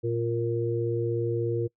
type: harmonic tone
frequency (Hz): 116.54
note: A#2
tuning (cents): 0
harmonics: 1 / 3 / 4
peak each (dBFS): -29 / -29 / -29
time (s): 0.03-1.68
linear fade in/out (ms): 20
effects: noise-tail reverb RT60 0.1 s tail -24 dB re dry